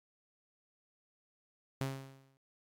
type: tone with exponential decay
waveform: sawtooth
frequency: 135 Hz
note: C#3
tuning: 45 cents flat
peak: -28 dBFS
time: 1.81-2.37 s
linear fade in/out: 0 ms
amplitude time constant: 120 ms
effects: AAC 64 kbps